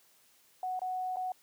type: tone with dropouts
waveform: sine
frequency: 740 Hz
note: F#5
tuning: in tune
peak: -32 dBFS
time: 0.63-1.32 s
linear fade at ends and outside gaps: 2 ms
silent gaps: 0.793-0.817 / 1.16-1.168 s
effects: white hiss -65 dBFS RMS until 1.42 s + high-pass 100 Hz 12 dB/octave